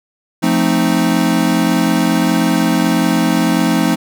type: chord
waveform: square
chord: F dominant seventh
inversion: none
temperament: equal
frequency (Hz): 174.61 / 220 / 261.6 / 311.1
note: F3 / A3 / C4 / Eb4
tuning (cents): 0 / 0 / 0 / 0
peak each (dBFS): -18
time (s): 0.42-3.96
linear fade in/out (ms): 20
effects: none